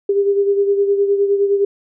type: beating tone pair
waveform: sine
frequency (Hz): 399.4 / 409.1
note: G4 / G#4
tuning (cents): +32 / -26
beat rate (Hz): 9.7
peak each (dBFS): -13 / -21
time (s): 0.09-1.65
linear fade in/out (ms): 5
effects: none